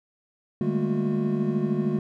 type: tone cluster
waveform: triangle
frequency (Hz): 151.6 / 201.7 / 214.3 / 227.8 / 361.9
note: D#3 / G3 / A3 / A#3 / F#4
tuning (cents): -45 / +50 / -45 / -40 / -38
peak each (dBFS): -27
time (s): 0.61-1.99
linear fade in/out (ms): 2
effects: none